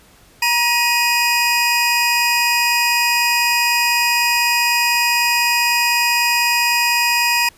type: tone pair together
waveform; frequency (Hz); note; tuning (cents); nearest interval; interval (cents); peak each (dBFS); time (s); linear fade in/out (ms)
25% pulse; 950 / 2494; A#5 / D#7; +33 / +3; octave + perfect fourth; 1670; -14 / -12; 0.42-7.49; 5
effects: pink hiss -49 dBFS RMS until 7.57 s + resampled to 32000 Hz